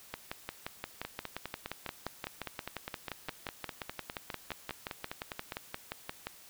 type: two click trains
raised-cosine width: 0.3 ms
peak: -20 / -21 dBFS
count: 36 / 23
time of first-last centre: 0.14-6.27 / 1.05-5.522 s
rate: 5.71 / 4.92 Hz
effects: white hiss -55 dBFS RMS until 6.49 s